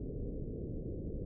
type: low-pass noise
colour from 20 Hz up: pink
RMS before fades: -40 dBFS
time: 0-1.25 s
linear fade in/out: 2 ms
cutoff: 500 Hz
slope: 48 dB/octave
effects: none